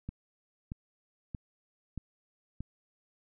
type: click train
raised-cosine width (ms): 5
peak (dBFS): -25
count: 5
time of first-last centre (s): 0.09-2.606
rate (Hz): 1.59
effects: none